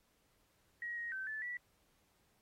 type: tone with pitch steps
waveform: sine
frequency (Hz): 1898 / 1880 / 1543 / 1744 / 1949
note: A#6 / A#6 / G6 / A6 / B6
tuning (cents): +31 / +14 / -28 / -16 / -23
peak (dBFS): -39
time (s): 0.82-1.57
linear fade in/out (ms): 2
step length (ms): 150
effects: pink hiss -75 dBFS RMS until 2.41 s + AAC 48 kbps